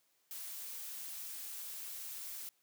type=noise; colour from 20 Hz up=blue; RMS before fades=-45 dBFS; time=0.31-2.49 s; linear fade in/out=0 ms; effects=white hiss -75 dBFS RMS until 2.62 s + high-pass 150 Hz 12 dB/octave